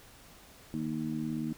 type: harmonic tone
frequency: 78 Hz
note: D#2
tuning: 5 cents sharp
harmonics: 2 / 3 / 4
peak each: -38 / -34 / -37 dBFS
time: 0.74-1.53 s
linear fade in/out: 0 ms
effects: pink hiss -55 dBFS RMS until 1.57 s